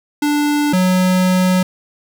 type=tone pair in turn; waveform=square; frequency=293.7 / 184.11 Hz; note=D4 / F#3; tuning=0 / -8 cents; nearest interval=minor sixth; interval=808 cents; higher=first; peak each=-14 / -12 dBFS; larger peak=second; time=0.22-0.73 / 0.73-1.63 s; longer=second; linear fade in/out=5 ms; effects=none